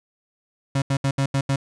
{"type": "tone bursts at uneven times", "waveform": "35% pulse", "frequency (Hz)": 137, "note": "C#3", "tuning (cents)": -20, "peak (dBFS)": -17, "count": 6, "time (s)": [[0.75, 0.82], [0.9, 0.97], [1.04, 1.11], [1.18, 1.26], [1.34, 1.41], [1.49, 1.56]], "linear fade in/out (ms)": 5, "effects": ["resampled to 22050 Hz"]}